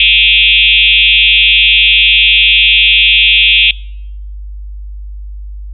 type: tone with frequency modulation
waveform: sine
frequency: 2964 Hz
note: F#7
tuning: 2 cents sharp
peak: -4 dBFS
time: 0-3.71 s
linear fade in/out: 2 ms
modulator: 202 Hz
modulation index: 2.8
effects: noise-tail reverb RT60 0.8 s tail -26 dB re dry + added 50 Hz sine -22 dBFS peak until 5.73 s